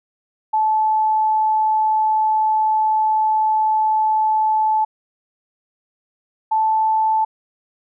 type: tone pair in turn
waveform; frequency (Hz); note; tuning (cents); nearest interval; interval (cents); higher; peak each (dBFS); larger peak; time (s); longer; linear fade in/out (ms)
sine; 868 / 876.1; A5 / A5; -24 / -8; unison; 16; second; -14; neither; 0.53-4.85 / 6.51-7.25; first; 10
effects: none